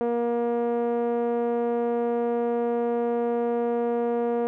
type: tone with low-pass filter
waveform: 5% pulse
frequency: 236.8 Hz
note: A#3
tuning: 27 cents sharp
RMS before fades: -25 dBFS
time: 0.01-4.47 s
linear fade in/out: 0 ms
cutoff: 510 Hz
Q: 2.2
effects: none